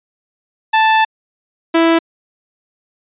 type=tone pair in turn; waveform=sawtooth; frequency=880 / 330.3 Hz; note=A5 / E4; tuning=0 / +4 cents; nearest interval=octave + perfect fourth; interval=1696 cents; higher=first; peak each=-5 dBFS; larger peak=neither; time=0.73-1.05 / 1.74-1.99 s; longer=first; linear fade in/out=10 ms; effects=resampled to 8000 Hz